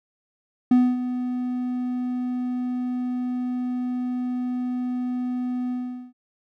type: tone with ADSR envelope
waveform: triangle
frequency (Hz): 249.2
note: B3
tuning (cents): +16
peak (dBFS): -10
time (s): 0.71-6.13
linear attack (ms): 5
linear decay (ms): 250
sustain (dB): -12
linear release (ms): 420
effects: none